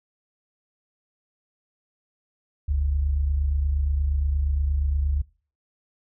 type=tone pair together; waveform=sine; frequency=42.89 / 71.4 Hz; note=F1 / D2; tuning=-31 / -48 cents; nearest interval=major sixth; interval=883 cents; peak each=-28 / -21 dBFS; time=2.68-5.22 s; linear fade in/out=10 ms; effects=noise-tail reverb RT60 0.4 s tail -23 dB re dry